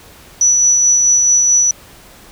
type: tone with tremolo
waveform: sine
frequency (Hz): 5920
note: F#8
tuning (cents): 0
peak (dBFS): -7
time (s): 0.41-1.71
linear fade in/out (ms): 2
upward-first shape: sine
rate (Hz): 4.6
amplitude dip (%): 25
effects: pink hiss -41 dBFS RMS until 2.31 s